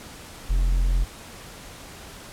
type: tone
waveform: triangle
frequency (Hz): 43.59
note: F1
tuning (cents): -3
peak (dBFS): -16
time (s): 0.49-1.05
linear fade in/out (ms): 20
effects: pink hiss -42 dBFS RMS until 2.32 s + low-pass 12000 Hz 12 dB/octave